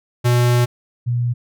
square / sine tone pair in turn, 121.7 / 120.79 Hz, B2 / B2, -25 / -38 cents, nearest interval unison, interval 13 cents, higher first, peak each -13 / -16 dBFS, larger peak first, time 0.24-0.66 / 1.06-1.34 s, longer first, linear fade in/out 20 ms, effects none

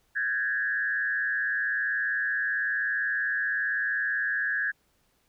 sine tone with frequency modulation, 1661.2 Hz, G#6, in tune, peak -25 dBFS, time 0.15-4.72 s, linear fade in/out 20 ms, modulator 121 Hz, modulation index 0.91, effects pink hiss -69 dBFS RMS until 5.28 s

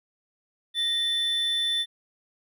triangle tone pair together, 1864.7 / 3520 Hz, A#6 / A7, 0 / 0 cents, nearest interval major seventh, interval 1100 cents, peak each -34 / -22 dBFS, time 0.74-1.86 s, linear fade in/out 50 ms, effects none

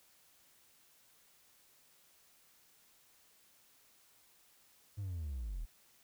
triangle linear sweep, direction down, 105 to 34.65 Hz, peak -35 dBFS, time 4.97-5.66 s, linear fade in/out 20 ms, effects tanh soft clip ceiling -32 dBFS + white hiss -67 dBFS RMS until 6.03 s

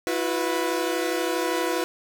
sawtooth chord, E suspended second, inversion none, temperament equal with one note detuned, 329.6 / 362 / 493.9 Hz, E4 / F#4 / B4, 0 / -38 / 0 cents, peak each -24 dBFS, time 0.07-1.84 s, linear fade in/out 0 ms, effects none

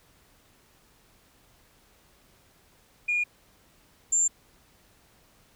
sine tone pair in turn, 2431 / 7285 Hz, D#7 / A#8, -41 / -41 cents, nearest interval octave + perfect fifth, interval 1900 cents, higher second, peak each -22 / -18 dBFS, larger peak second, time 3.08-3.24 / 4.12-4.28 s, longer neither, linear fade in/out 10 ms, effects tanh soft clip ceiling -19 dBFS + pink hiss -61 dBFS RMS until 5.55 s

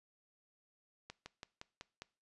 slowing click train, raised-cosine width 0.2 ms, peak -29 dBFS, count 6, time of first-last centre 1.1-2.02 s, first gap 160 ms, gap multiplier 1.07, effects noise-tail reverb RT60 0.4 s tail -22 dB re dry + resampled to 24000 Hz

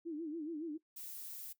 sine tone with vibrato, 315.9 Hz, D#4, 26 cents sharp, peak -38 dBFS, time 0.05-0.78 s, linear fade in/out 20 ms, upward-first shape sine, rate 7.1 Hz, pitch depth 130 cents each way
violet noise, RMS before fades -47 dBFS, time 0.96-1.53 s, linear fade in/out 10 ms
effects noise-tail reverb RT60 0.1 s tail -17 dB re dry

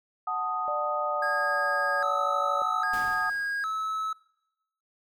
sine chord, D# diminished, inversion first, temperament equal, 740 / 880 / 1244.5 Hz, F#5 / A5 / D#6, 0 / 0 / 0 cents, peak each -33 / -35 / -29 dBFS, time 0.27-3.3 s, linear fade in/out 5 ms
sine tone with pitch glide, 594 to 569.5 Hz, D5 to C#5, +20 to +47 cents, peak -31 dBFS, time 0.68-2.62 s, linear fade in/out 0 ms, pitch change -73 cents, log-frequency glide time 1.01-1.92 s
triangle tone with vibrato, 1456 Hz, F#6, 28 cents flat, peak -26 dBFS, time 1.22-4.13 s, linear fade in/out 5 ms, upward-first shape square, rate 0.62 Hz, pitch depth 200 cents each way
pink noise with exponential decay, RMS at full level -39 dBFS, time 2.93-3.81 s, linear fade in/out 5 ms, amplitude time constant 190 ms
effects noise-tail reverb RT60 0.9 s tail -22 dB re dry

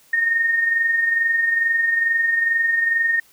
sine tone with amplitude modulation, 1840 Hz, A#6, 23 cents flat, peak -14 dBFS, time 0.13-3.2 s, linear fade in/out 5 ms, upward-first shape sine, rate 22.3 Hz, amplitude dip 45%, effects white hiss -54 dBFS RMS until 3.32 s

